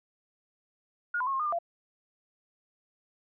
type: tone with pitch steps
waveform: sine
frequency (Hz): 1433 / 1008 / 1090 / 1068 / 1222 / 1194 / 683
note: F6 / B5 / C#6 / C6 / D#6 / D6 / F5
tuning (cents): +44 / +35 / -29 / +35 / -32 / +28 / -39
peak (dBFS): -27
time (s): 1.14-1.588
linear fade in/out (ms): 5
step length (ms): 64
effects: none